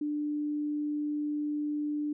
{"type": "tone", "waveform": "sine", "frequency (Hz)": 296.7, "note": "D4", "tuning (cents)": 18, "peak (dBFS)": -29, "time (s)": [0.01, 2.13], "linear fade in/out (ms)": 5, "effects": []}